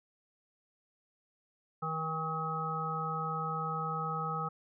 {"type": "harmonic tone with a mistuned harmonic", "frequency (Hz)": 159.4, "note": "D#3", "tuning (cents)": 42, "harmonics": [1, 3, 5, 7, 8], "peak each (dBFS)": [-38, -43, -40, -45, -35], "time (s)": [1.82, 4.49], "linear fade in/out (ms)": 10, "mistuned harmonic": 5, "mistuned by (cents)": 16, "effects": []}